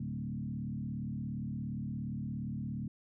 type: tone with frequency modulation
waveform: sine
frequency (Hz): 172.7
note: F3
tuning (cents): -19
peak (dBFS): -35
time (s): 0-2.88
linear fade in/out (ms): 5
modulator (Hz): 37.2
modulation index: 1.9
effects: none